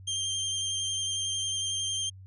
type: tone with vibrato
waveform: 25% pulse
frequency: 3171 Hz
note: G7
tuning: 19 cents sharp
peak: -25 dBFS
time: 0.07-2.1 s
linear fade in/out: 10 ms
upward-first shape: triangle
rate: 11 Hz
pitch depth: 18 cents each way
effects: added 95 Hz sine -45 dBFS peak until 2.26 s + resampled to 32000 Hz